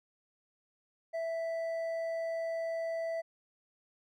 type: tone with hard clipping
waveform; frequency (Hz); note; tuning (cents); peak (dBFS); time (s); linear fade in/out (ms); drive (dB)
triangle; 659.3; E5; 0; -34; 1.13-3.22; 20; 8
effects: none

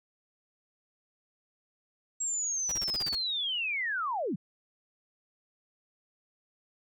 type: linear sweep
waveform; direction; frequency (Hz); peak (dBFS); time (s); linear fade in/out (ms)
sine; down; 7640 to 137.4; -29; 2.2-4.36; 10
type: noise bursts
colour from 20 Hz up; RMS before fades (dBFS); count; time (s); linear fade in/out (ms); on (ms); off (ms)
pink; -40; 8; 2.69-3.151; 2; 27; 35
effects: none

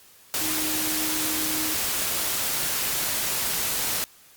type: tone in noise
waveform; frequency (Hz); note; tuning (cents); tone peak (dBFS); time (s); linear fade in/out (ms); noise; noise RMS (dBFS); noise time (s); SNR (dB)
sine; 311.8; D#4; +4; -32; 0.41-1.74; 0; white; -26; 0.34-4.04; -9
effects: white hiss -53 dBFS RMS until 4.36 s + Opus 48 kbps

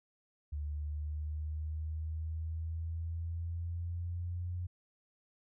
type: exponential sweep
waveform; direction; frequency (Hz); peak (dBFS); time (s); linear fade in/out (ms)
sine; up; 73.5 to 89.2; -35; 0.52-4.67; 10
effects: none

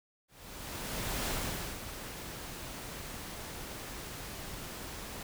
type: noise with ADSR envelope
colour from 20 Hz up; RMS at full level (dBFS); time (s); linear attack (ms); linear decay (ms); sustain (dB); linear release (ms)
pink; -34; 0.28-5.23; 1000; 510; -9; 4
effects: none

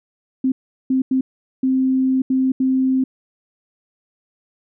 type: tone bursts at uneven times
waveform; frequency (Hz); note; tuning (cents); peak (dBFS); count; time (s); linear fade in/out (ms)
sine; 261.6; C4; 0; -14; 6; 0.44-0.52 / 0.9-1.02 / 1.11-1.21 / 1.63-2.22 / 2.3-2.52 / 2.6-3.04; 5
effects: none

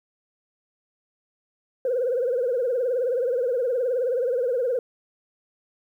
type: tone with vibrato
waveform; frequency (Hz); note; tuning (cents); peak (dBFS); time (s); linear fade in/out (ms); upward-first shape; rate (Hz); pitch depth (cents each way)
sine; 497.1; B4; +11; -20; 1.85-4.79; 2; triangle; 19; 140
effects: tanh soft clip ceiling -16 dBFS + 10-bit

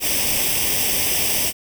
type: noise with comb filter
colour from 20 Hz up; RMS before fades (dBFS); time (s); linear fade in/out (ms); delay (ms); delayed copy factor
white; -20; 0-1.53; 50; 0.36; +0.75
effects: none

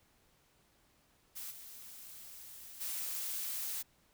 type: noise with level steps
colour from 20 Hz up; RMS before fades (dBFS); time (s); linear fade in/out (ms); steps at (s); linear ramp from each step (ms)
blue; -44 / -51 / -39; 1.35-3.83; 20; 1.5 / 2.8; 20
effects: pink hiss -70 dBFS RMS until 4.13 s

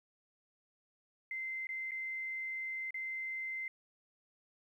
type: tone with dropouts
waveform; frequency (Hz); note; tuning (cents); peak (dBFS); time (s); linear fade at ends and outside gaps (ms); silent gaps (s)
sine; 2076; C7; -14; -37; 1.31-3.68; 2; 1.67-1.69 / 1.91-1.917 / 2.907-2.943
effects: 12-bit

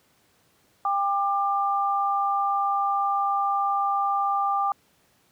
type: tone pair together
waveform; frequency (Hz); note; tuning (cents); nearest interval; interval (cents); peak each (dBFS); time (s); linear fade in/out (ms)
sine; 797 / 1190.8; G5 / D6; +28 / +24; perfect fifth; 696; -24; 0.85-4.72; 2
effects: pink hiss -63 dBFS RMS until 5.31 s + high-pass 100 Hz 12 dB/octave

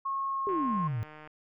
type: tone with pitch glide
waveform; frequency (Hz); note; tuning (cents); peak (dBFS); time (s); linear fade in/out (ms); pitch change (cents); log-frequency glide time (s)
sine; 1088 to 1067.5; C#6 to C6; -33 to +34; -29; 0.05-0.88; 10; -33; 0.29-0.72
type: exponential sweep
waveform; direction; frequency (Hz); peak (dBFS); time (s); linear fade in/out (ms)
sine; down; 415.3 to 103.83; -29; 0.47-1.03; 0
type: click train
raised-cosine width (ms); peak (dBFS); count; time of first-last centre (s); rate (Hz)
0.5; -33; 121; 0.49-1.274; 153
effects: none

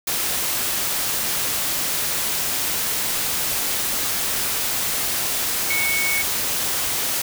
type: tone in noise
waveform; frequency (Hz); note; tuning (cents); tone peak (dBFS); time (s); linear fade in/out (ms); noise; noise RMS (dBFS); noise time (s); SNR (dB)
sine; 2217; C#7; 0; -21; 5.7-6.22; 5; white; -23; 0.07-7.22; -1
effects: none

